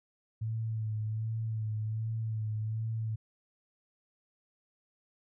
sine tone with vibrato, 110 Hz, A2, in tune, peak -31 dBFS, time 0.41-3.16 s, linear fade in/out 10 ms, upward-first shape sine, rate 1.3 Hz, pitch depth 35 cents each way, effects none

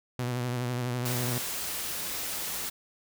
sawtooth tone with vibrato, 123.3 Hz, B2, 2 cents flat, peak -25 dBFS, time 0.19-1.38 s, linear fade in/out 0 ms, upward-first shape sine, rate 12 Hz, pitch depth 45 cents each way
white noise, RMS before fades -34 dBFS, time 1.05-2.7 s, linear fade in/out 10 ms
effects none

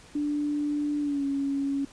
sine tone with pitch glide, 293.7 to 277.7 Hz, D4 to C#4, 0 to +3 cents, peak -25 dBFS, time 0.15-1.85 s, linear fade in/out 5 ms, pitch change -97 cents, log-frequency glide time 1-1.25 s, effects pink hiss -52 dBFS RMS until 1.92 s + resampled to 22050 Hz

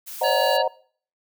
blue noise, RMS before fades -36 dBFS, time 0.06-0.58 s, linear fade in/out 20 ms
sine chord, C half-diminished seventh, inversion none, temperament equal, 523.3 / 622.3 / 740 / 932.3 Hz, C5 / Eb5 / Gb5 / Bb5, 0 / 0 / 0 / 0 cents, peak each -25 dBFS, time 0.21-0.68 s, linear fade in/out 5 ms
harmonic tone, 567 Hz, C#5, 39 cents sharp, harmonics 1 / 3 / 5 / 7 / 8, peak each -23 / -28 / -30 / -31 / -32 dBFS, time 0.23-0.63 s, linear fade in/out 20 ms
effects noise-tail reverb RT60 0.5 s tail -22 dB re dry

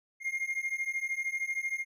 triangle beating tone pair, 2119 / 2132 Hz, C7 / C7, +21 / +32 cents, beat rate 13 Hz, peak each -33 / -32 dBFS, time 0.2-1.85 s, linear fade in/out 50 ms, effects none

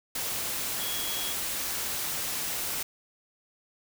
sine tone in noise, 3322 Hz, G#7, in tune, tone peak -36 dBFS, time 0.8-1.33 s, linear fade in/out 5 ms, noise white, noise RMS -32 dBFS, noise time 0.15-2.83 s, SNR -7 dB, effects none

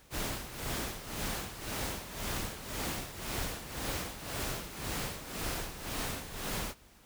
pink noise with tremolo, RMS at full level -35 dBFS, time 0.1-6.75 s, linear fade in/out 50 ms, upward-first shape sine, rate 1.9 Hz, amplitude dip 70%, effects pink hiss -60 dBFS RMS until 7.05 s

